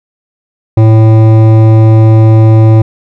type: tone with hard clipping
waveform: sine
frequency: 110.6 Hz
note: A2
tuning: 9 cents sharp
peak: -3 dBFS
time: 0.77-2.82 s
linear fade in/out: 5 ms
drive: 13 dB
effects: none